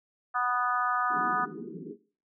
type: harmonic tone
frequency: 246.9 Hz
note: B3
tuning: in tune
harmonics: 3 / 4 / 5 / 6 / 7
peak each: -32 / -35 / -28 / -33 / -39 dBFS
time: 0.34-1.46 s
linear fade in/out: 20 ms
type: band-pass noise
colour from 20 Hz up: white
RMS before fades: -40 dBFS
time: 1.09-1.97 s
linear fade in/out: 50 ms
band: 160 to 420 Hz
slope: 96 dB/octave
effects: noise-tail reverb RT60 0.4 s tail -17 dB re dry